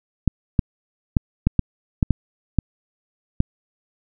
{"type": "clicks", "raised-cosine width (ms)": 5, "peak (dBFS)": -3, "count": 9, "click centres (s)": [0.277, 0.592, 1.168, 1.47, 1.593, 2.028, 2.107, 2.587, 3.404], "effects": []}